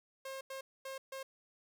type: tone bursts at uneven times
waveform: sawtooth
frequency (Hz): 535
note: C5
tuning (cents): +38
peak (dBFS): -38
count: 4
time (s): 0.25-0.41 / 0.5-0.61 / 0.85-0.98 / 1.12-1.23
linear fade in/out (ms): 5
effects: none